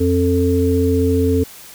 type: harmonic tone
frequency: 88.5 Hz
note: F2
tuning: 23 cents sharp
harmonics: 1 / 3 / 5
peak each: -17 / -17 / -17 dBFS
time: 0-1.44 s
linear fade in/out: 10 ms
effects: white hiss -39 dBFS RMS until 1.74 s